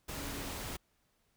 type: tone in noise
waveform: sine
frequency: 280.6 Hz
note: C#4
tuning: 21 cents sharp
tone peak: -46 dBFS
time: 0.15-0.5 s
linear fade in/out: 10 ms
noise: pink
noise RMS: -41 dBFS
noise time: 0.08-0.77 s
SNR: -8 dB
effects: pink hiss -75 dBFS RMS until 1.36 s